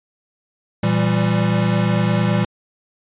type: chord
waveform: square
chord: E diminished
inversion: second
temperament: equal with one note detuned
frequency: 116.54 / 167.11 / 196 Hz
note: Bb2 / E3 / G3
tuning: 0 / +24 / 0 cents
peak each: -20 / -21 / -20 dBFS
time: 0.83-2.45 s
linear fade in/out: 5 ms
effects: resampled to 8000 Hz